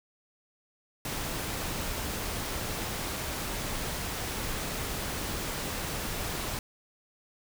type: noise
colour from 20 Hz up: pink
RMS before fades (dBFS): -34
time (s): 1.05-6.59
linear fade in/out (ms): 2
effects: none